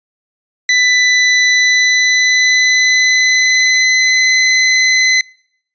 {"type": "tone with pitch glide", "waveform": "sawtooth", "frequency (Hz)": [1993, 2031], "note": ["B6", "B6"], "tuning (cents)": [15, 48], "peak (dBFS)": -5, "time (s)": [0.69, 5.21], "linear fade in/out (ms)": 2, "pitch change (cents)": 33, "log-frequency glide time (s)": [1.51, 4.37], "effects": ["noise-tail reverb RT60 0.7 s tail -26 dB re dry", "resampled to 16000 Hz"]}